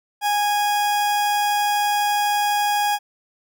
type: tone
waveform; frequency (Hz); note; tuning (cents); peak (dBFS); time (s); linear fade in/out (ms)
40% pulse; 826; G#5; -10; -17; 0.21-2.99; 50
effects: none